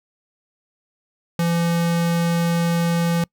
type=tone; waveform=square; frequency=169.5 Hz; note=E3; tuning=49 cents sharp; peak=-18 dBFS; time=1.39-3.24 s; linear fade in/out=2 ms; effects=noise-tail reverb RT60 0.1 s tail -26 dB re dry